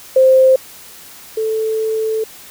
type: tone pair in turn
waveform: sine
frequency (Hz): 523.3 / 440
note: C5 / A4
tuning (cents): 0 / 0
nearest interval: minor third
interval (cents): 300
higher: first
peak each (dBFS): -6 / -15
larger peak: first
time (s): 0.16-0.56 / 1.37-2.24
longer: second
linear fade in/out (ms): 5
effects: white hiss -38 dBFS RMS until 2.5 s